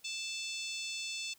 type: harmonic tone with a mistuned harmonic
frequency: 880 Hz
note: A5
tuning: in tune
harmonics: 3 / 4 / 5 / 6 / 7 / 8 / 9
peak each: -41 / -43 / -45 / -47 / -48 / -49 / -50 dBFS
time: 0.04-1.34 s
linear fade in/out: 10 ms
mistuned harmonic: 9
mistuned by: +20 cents
effects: white hiss -65 dBFS RMS until 1.38 s